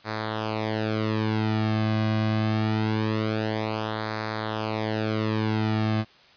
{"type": "tone with flanger", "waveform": "sawtooth", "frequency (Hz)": 109, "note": "A2", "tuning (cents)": -16, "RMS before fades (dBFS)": -26, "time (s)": [0.04, 6.05], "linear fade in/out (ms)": 50, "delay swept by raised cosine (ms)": [0.33, 2.23], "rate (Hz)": 0.24, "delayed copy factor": -0.75, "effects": ["white hiss -54 dBFS RMS until 6.36 s", "resampled to 11025 Hz"]}